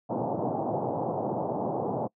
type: band-pass noise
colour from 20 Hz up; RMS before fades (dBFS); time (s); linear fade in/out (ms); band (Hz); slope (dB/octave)
white; -30; 0.09-2.08; 20; 110 to 880; 48
effects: noise-tail reverb RT60 0.1 s tail -25 dB re dry